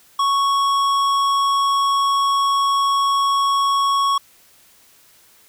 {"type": "tone with tanh clipping", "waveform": "triangle", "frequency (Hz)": 1108.7, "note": "C#6", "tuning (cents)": 0, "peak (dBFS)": -17, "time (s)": [0.19, 4.18], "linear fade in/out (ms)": 5, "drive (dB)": 18, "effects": ["white hiss -52 dBFS RMS until 5.48 s"]}